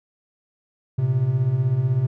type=beating tone pair; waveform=triangle; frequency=114.9 / 130.9 Hz; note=A#2 / C3; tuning=-25 / +1 cents; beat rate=16 Hz; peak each=-22 / -17 dBFS; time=0.98-2.07 s; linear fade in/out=10 ms; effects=none